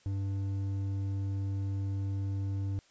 sine tone with hard clipping, 98 Hz, G2, in tune, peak -32 dBFS, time 0.06-2.79 s, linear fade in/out 0 ms, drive 6 dB, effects white hiss -64 dBFS RMS until 2.9 s + resampled to 16000 Hz

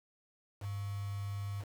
sine tone with quantisation, 100.5 Hz, G2, 44 cents sharp, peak -36 dBFS, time 0.6-1.65 s, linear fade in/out 50 ms, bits 8, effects none

